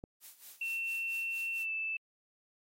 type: click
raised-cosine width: 2 ms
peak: -31 dBFS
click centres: 0.039 s
type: noise with tremolo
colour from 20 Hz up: blue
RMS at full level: -49 dBFS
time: 0.2-1.66 s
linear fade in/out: 50 ms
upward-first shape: sine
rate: 4.4 Hz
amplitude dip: 80%
type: tone with pitch glide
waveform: sine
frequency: 2700 to 2637 Hz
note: E7 to E7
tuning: +41 to 0 cents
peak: -33 dBFS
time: 0.61-1.97 s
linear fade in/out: 5 ms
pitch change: -41 cents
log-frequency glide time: 1.57-1.71 s
effects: AAC 48 kbps